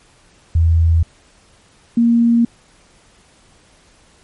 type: tone pair in turn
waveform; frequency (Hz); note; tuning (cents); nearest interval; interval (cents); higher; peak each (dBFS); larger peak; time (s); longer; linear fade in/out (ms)
sine; 82.41 / 233.9; E2 / A#3; 0 / +6; octave + tritone; 1806; second; -9 / -9; neither; 0.55-1.03 / 1.97-2.45; neither; 5
effects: pink hiss -51 dBFS RMS until 4.23 s + MP3 48 kbps